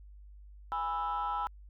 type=chord; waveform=sine; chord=E major; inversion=first; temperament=just; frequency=824.1 / 988.9 / 1318.5 Hz; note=G#5 / B5 / E6; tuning=-14 / +2 / 0 cents; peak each=-34 dBFS; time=0.72-1.47 s; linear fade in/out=0 ms; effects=tanh soft clip ceiling -26 dBFS + added 50 Hz sine -49 dBFS peak until 1.69 s